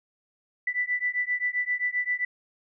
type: beating tone pair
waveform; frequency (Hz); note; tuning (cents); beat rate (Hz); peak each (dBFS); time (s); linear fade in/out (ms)
sine; 1975.5 / 1983.1; B6 / B6; 0 / +7; 7.6; -28; 0.67-2.25; 5
effects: none